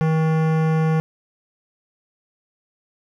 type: tone with hard clipping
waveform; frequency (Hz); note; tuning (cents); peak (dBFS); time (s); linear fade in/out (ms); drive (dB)
sine; 159; D#3; +38; -18; 0.01-1; 0; 18
effects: none